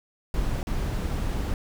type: noise with dropouts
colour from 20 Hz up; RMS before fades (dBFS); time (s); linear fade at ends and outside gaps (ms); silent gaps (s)
brown; -27; 0.34-1.54; 1; 0.63-0.67
effects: none